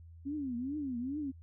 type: tone with vibrato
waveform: sine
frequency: 267.6 Hz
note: C4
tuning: 39 cents sharp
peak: -34 dBFS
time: 0.25-1.32 s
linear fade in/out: 20 ms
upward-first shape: triangle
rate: 2.4 Hz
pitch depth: 250 cents each way
effects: added 83 Hz sine -50 dBFS peak until 1.42 s